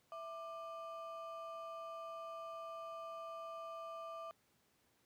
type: ring-modulated tone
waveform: triangle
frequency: 923 Hz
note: A#5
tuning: 17 cents flat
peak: -40 dBFS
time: 0.12-4.31 s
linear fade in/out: 0 ms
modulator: 264 Hz
effects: pink hiss -75 dBFS RMS until 5.05 s + high-pass 100 Hz 12 dB/octave